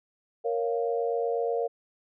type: chord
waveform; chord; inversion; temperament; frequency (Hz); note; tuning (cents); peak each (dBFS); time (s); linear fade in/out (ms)
sine; Bb minor; none; equal; 466.2 / 554.4 / 698.5; Bb4 / Db5 / F5; 0 / 0 / 0; -27 / -32 / -32; 0.44-1.68; 20
effects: none